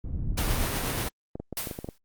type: low-pass noise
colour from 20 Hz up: pink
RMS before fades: -29 dBFS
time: 0.04-0.65 s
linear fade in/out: 5 ms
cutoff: 130 Hz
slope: 12 dB/octave
type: noise with tremolo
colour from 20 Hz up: pink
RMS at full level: -28 dBFS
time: 0.37-1.09 s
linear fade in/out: 10 ms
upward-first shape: sine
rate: 8.3 Hz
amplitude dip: 25%
type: clicks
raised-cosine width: 2 ms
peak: -21 dBFS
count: 8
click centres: 1.355 / 1.4 / 1.527 / 1.672 / 1.712 / 1.789 / 1.845 / 1.888 s
type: noise with exponential decay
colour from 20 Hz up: white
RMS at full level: -28 dBFS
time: 1.57-1.98 s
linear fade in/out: 2 ms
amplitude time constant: 88 ms
effects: Opus 48 kbps